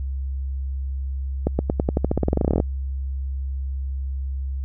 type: accelerating click train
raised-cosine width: 2 ms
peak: -6 dBFS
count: 21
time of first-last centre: 1.47-2.601 s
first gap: 120 ms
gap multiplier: 0.91
effects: added 67 Hz sine -24 dBFS peak until 4.64 s